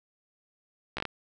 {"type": "slowing click train", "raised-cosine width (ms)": 0.3, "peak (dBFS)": -16, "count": 5, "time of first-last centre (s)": [0.97, 1.053], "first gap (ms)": 14, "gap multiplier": 1.27, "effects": []}